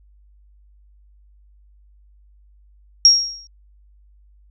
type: tone with exponential decay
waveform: sine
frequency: 5588 Hz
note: F8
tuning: in tune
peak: -4 dBFS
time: 3.05-3.47 s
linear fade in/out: 1 ms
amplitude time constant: 91 ms
effects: added 50 Hz sine -49 dBFS peak until 4.5 s